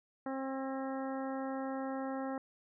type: harmonic tone with a mistuned harmonic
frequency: 266.8 Hz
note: C4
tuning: 34 cents sharp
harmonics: 1 / 2 / 3 / 4 / 5 / 6 / 7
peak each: -38 / -41 / -43 / -49 / -49 / -54 / -54 dBFS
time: 0.26-2.38 s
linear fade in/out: 2 ms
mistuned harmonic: 6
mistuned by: +22 cents
effects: none